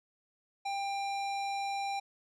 square tone with low-pass filter, 794 Hz, G5, 22 cents sharp, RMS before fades -35 dBFS, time 0.65-2 s, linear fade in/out 10 ms, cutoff 5900 Hz, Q 0.92, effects none

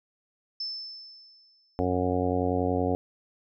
sine tone with exponential decay, 5274 Hz, E8, in tune, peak -29 dBFS, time 0.6-1.85 s, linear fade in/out 5 ms, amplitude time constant 270 ms
harmonic tone, 90.6 Hz, F#2, 36 cents flat, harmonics 1 / 2 / 3 / 4 / 5 / 6 / 7 / 8 / 9, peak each -31 / -35 / -29 / -35 / -30 / -33 / -39 / -32 / -42 dBFS, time 1.79-2.95 s, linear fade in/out 0 ms
effects none

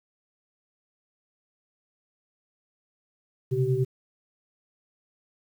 sine tone cluster, 125.8 / 135.4 / 384.3 Hz, B2 / C#3 / G4, +32 / -40 / -34 cents, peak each -26 dBFS, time 3.51-3.85 s, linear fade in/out 20 ms, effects 9-bit

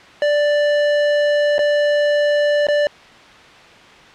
square tone with dropouts, 587.3 Hz, D5, in tune, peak -14 dBFS, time 0.22-2.87 s, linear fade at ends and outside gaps 1 ms, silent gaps 1.582-1.591 / 2.669-2.685 s, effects white hiss -42 dBFS RMS until 4.14 s + low-pass 3000 Hz 12 dB/octave

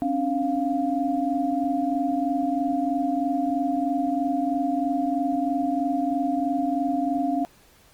sine tone cluster, 266.7 / 289.8 / 698 Hz, C4 / D4 / F5, +33 / -23 / -1 cents, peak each -26 dBFS, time 0.02-7.45 s, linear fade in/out 0 ms, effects pink hiss -56 dBFS RMS until 7.93 s + Opus 24 kbps

